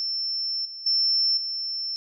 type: tone with level steps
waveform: sine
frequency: 5360 Hz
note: E8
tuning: 28 cents sharp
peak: -25 / -35 / -19 / -27 dBFS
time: 0-1.96 s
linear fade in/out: 0 ms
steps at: 0.65 / 0.86 / 1.37 s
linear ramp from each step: 5 ms
effects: none

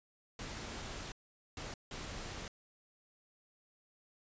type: noise bursts at uneven times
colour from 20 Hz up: pink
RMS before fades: -44 dBFS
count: 3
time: 0.39-1.12 / 1.57-1.74 / 1.91-2.48 s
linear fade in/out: 2 ms
effects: resampled to 16000 Hz

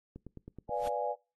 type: click train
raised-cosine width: 3 ms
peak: -32 dBFS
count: 6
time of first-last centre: 0.16-0.693 s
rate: 9.38 Hz
type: chord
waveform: sine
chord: B diminished seventh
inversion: none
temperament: equal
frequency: 493.9 / 587.3 / 698.5 / 830.6 Hz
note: B4 / D5 / F5 / Ab5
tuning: 0 / 0 / 0 / 0 cents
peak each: -36 / -35 / -38 / -35 dBFS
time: 0.68-1.16 s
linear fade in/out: 50 ms
type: noise with exponential growth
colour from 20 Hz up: pink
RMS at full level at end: -41 dBFS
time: 0.71-0.88 s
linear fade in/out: 5 ms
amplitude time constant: 35 ms
effects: noise-tail reverb RT60 0.3 s tail -23 dB re dry + AAC 32 kbps

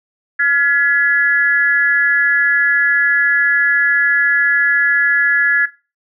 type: tone with amplitude modulation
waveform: sine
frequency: 1694 Hz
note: G#6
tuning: 34 cents sharp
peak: -7 dBFS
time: 0.39-5.66 s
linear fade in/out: 10 ms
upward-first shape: sine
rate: 286 Hz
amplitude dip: 85%
effects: noise-tail reverb RT60 0.3 s tail -17 dB re dry

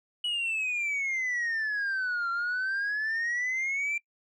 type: exponential two-way sweep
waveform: sine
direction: down then up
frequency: 2947 to 1368 to 2371 Hz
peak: -25 dBFS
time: 0.24-3.98 s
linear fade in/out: 5 ms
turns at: 2.3 s
effects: noise-tail reverb RT60 0.1 s tail -25 dB re dry + tanh soft clip ceiling -26 dBFS

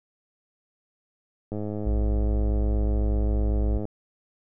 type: click train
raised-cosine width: 2 ms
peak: -19 dBFS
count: 246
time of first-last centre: 1.52-3.853 s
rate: 105 Hz
type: tone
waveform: sine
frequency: 57 Hz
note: A#1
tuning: 38 cents flat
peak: -21 dBFS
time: 1.85-3.79 s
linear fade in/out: 20 ms
effects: none

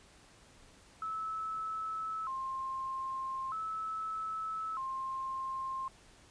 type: tone with vibrato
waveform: sine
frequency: 1174.7 Hz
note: D6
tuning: in tune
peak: -35 dBFS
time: 1.02-5.88 s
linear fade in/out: 2 ms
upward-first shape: square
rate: 0.4 Hz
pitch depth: 180 cents each way
effects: pink hiss -60 dBFS RMS until 6.3 s + resampled to 22050 Hz

